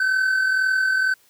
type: tone pair together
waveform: triangle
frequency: 1526 / 1568 Hz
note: G6 / G6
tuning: -47 / 0 cents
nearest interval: unison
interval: 47 cents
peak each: -16 / -26 dBFS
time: 0-1.14 s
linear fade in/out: 5 ms
effects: white hiss -58 dBFS RMS until 1.29 s